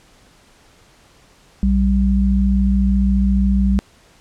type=tone pair together; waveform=sine; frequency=60.51 / 195.7 Hz; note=B1 / G3; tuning=-35 / -3 cents; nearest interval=octave + minor sixth; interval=2032 cents; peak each=-15 dBFS; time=1.63-3.79 s; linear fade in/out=0 ms; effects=pink hiss -51 dBFS RMS until 4.2 s + low-pass 9000 Hz 12 dB/octave